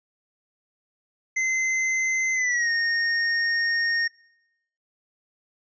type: tone with pitch glide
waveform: square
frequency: 2062 to 1847.7 Hz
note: C7 to A#6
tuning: -26 to -16 cents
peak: -22 dBFS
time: 1.36-4.08 s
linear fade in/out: 10 ms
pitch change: -190 cents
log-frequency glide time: 2.34-2.7 s
effects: noise-tail reverb RT60 0.8 s tail -22 dB re dry + resampled to 16000 Hz